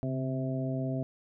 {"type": "harmonic tone with a mistuned harmonic", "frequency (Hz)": 130.81, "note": "C3", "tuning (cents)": 0, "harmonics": [1, 2, 3, 4, 5], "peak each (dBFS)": [-32, -34, -42, -44, -38], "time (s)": [0.03, 1.03], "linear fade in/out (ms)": 0, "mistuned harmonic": 1, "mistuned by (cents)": 55, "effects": []}